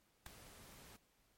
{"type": "noise with ADSR envelope", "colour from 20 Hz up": "pink", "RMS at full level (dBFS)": -45, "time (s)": [0.26, 0.97], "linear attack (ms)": 3, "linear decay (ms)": 7, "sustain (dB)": -14, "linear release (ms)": 13, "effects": ["pink hiss -75 dBFS RMS until 1.37 s", "MP3 64 kbps"]}